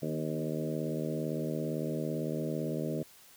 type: harmonic tone with a mistuned harmonic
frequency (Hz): 77.78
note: D#2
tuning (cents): 0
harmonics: 2 / 3 / 4 / 5 / 6 / 7 / 8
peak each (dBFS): -36 / -38 / -39 / -40 / -41 / -41 / -42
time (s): 0.02-3.03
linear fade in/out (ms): 5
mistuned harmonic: 3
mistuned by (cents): +29
effects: white hiss -57 dBFS RMS until 3.36 s